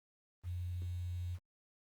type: tone with quantisation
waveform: sine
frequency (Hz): 88.7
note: F2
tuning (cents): +27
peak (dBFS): -37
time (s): 0.43-1.39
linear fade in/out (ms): 50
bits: 10
effects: Opus 32 kbps